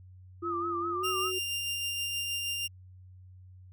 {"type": "tone with pitch glide", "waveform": "sine", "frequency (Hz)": [343.6, 372.5], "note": ["F4", "F#4"], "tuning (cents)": [-28, 12], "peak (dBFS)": -34, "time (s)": [0.42, 1.39], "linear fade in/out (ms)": 10, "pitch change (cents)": 140, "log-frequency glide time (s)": [0.91, 1.03]}
{"type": "tone with vibrato", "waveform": "sine", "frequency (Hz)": 1229, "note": "D#6", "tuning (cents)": -22, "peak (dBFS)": -31, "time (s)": [0.42, 1.32], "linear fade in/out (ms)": 50, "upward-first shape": "sine", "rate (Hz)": 4.9, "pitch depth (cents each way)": 87}
{"type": "tone with tremolo", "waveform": "sawtooth", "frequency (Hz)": 2794, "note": "F7", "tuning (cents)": 0, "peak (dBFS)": -27, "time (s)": [1.03, 2.68], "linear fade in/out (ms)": 20, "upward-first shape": "sine", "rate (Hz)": 6.3, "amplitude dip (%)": 25}
{"effects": ["added 92 Hz sine -49 dBFS peak until 3.72 s"]}